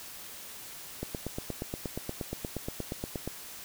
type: click train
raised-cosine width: 2 ms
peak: -20 dBFS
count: 20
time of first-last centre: 1.03-3.276 s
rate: 8.46 Hz
effects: white hiss -45 dBFS RMS until 3.64 s